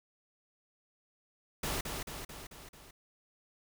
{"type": "noise with echo", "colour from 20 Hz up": "pink", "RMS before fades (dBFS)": -35, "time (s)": [1.63, 1.81], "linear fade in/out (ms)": 5, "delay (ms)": 220, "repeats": 5, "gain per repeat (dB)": -4, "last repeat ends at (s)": 2.91, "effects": []}